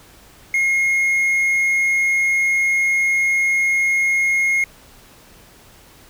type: tone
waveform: triangle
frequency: 2150 Hz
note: C7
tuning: 47 cents sharp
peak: -13 dBFS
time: 0.54-4.64 s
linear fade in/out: 2 ms
effects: pink hiss -47 dBFS RMS until 6.09 s